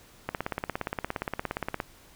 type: click train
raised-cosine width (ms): 0.5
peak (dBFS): -14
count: 27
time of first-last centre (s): 0.29-1.802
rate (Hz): 17.2
effects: pink hiss -55 dBFS RMS until 2.15 s